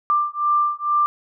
sine beating tone pair, 1184 / 1186.2 Hz, D6 / D6, +14 / +17 cents, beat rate 2.2 Hz, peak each -20 dBFS, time 0.1-1.06 s, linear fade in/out 0 ms, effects none

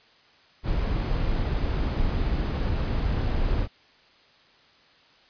brown noise, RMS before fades -25 dBFS, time 0.63-3.68 s, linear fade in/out 50 ms, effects white hiss -57 dBFS RMS until 5.29 s + resampled to 11025 Hz

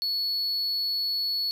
triangle tone, 4400 Hz, C#8, 14 cents flat, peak -24 dBFS, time 0.02-1.51 s, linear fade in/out 0 ms, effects 10-bit

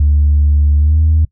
sine tone with pitch glide, 73.3 to 78.56 Hz, D2 to D#2, -3 to +17 cents, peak -6 dBFS, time 0-1.25 s, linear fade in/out 5 ms, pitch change +120 cents, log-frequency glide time 0.78-1 s, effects noise-tail reverb RT60 0.1 s tail -23 dB re dry + tanh soft clip ceiling -4 dBFS

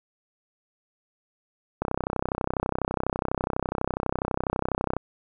click train, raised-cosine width 1 ms, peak -11 dBFS, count 102, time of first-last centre 1.82-4.966 s, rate 32.1 Hz, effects none

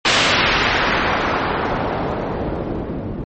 white noise with low-pass filter sweep, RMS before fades -19 dBFS, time 0.05-3.24 s, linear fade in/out 2 ms, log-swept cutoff 3600 to 280 Hz, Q 0.87, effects MP3 32 kbps

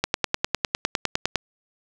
click train, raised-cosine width 0.2 ms, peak -3 dBFS, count 14, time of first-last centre 0.04-1.357 s, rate 9.87 Hz, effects none

